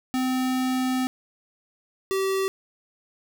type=tone pair in turn; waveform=square; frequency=257.2 / 385.4 Hz; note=C4 / G4; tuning=-30 / -29 cents; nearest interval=perfect fifth; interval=701 cents; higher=second; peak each=-23 dBFS; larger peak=neither; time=0.14-1.07 / 2.11-2.48 s; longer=first; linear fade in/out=0 ms; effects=none